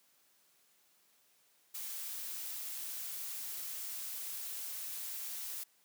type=noise; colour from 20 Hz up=blue; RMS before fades=-42 dBFS; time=1.74-5.64 s; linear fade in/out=10 ms; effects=white hiss -70 dBFS RMS until 5.84 s + high-pass 150 Hz 12 dB/octave